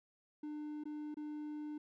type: tone with dropouts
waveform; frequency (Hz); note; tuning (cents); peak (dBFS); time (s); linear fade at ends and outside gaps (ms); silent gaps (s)
triangle; 300; D4; +37; -39; 0.43-1.78; 5; 0.838-0.854 / 1.144-1.169
effects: none